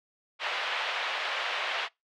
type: band-pass noise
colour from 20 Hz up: white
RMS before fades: -32 dBFS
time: 0.39-1.89 s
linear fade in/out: 50 ms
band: 560 to 3200 Hz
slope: 24 dB/octave
effects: noise-tail reverb RT60 0.2 s tail -24 dB re dry